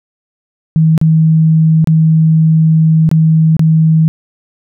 sine tone with dropouts, 159.6 Hz, D#3, 44 cents sharp, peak -5 dBFS, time 0.76-4.08 s, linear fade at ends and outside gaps 0 ms, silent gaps 0.978-1.014 / 1.844-1.873 / 3.091-3.114 / 3.567-3.594 s, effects none

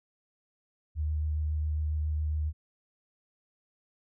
sine tone with vibrato, 76.5 Hz, D#2, 29 cents flat, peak -27 dBFS, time 0.95-2.53 s, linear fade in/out 50 ms, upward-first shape sine, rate 7.3 Hz, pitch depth 13 cents each way, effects none

